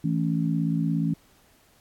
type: chord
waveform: sine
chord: A major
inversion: second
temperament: equal with one note detuned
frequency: 163.01 / 220 / 277.2 Hz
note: E3 / A3 / C#4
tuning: -19 / 0 / 0 cents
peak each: -24 / -29 / -28 dBFS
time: 0.04-1.14 s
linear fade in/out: 5 ms
effects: pink hiss -60 dBFS RMS until 1.8 s + AAC 64 kbps